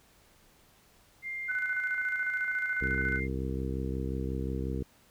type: tone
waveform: sine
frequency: 2100 Hz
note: C7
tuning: 6 cents sharp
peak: -34 dBFS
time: 1.22-3.28 s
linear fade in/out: 50 ms
type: tone with tremolo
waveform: sine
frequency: 1500 Hz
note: F#6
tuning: 23 cents sharp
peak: -28 dBFS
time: 1.48-3.2 s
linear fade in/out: 20 ms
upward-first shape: square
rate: 14 Hz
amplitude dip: 50%
type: harmonic tone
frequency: 65.6 Hz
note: C2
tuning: 5 cents sharp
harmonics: 1 / 2 / 3 / 4 / 5 / 6 / 7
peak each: -34 / -37 / -39 / -40 / -41 / -42 / -42 dBFS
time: 2.81-4.83 s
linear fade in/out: 5 ms
effects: pink hiss -62 dBFS RMS until 5.1 s